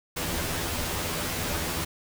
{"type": "noise with comb filter", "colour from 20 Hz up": "pink", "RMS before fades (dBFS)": -30, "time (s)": [0.16, 1.85], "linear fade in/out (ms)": 10, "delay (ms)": 12, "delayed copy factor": 0.8, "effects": []}